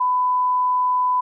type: tone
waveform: sine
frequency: 1000 Hz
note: B5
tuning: 21 cents sharp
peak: -16 dBFS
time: 0-1.21 s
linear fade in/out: 10 ms
effects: none